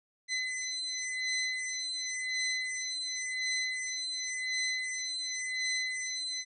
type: beating tone pair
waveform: 20% pulse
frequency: 2027 / 2027.92 Hz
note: B6 / B6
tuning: +45 / +45 cents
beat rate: 0.92 Hz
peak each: -30 dBFS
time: 0.28-6.45 s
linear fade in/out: 50 ms
effects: resampled to 24000 Hz